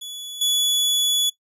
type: tone with level steps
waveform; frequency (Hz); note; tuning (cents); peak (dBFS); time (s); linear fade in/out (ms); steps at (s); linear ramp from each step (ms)
sawtooth; 3412; G#7; +46; -29 / -15; 0.01-1.3; 10; 0.41; 5
effects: noise-tail reverb RT60 0.1 s tail -19 dB re dry + resampled to 32000 Hz